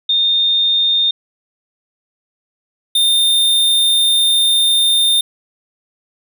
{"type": "tone pair in turn", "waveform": ["sine", "square"], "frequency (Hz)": [3647, 3627], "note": ["A#7", "A#7"], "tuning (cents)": [-39, -48], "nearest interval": "unison", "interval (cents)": 9, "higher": "first", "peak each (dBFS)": -11, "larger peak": "neither", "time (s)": [[0.09, 1.11], [2.95, 5.21]], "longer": "second", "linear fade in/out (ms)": 5, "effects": []}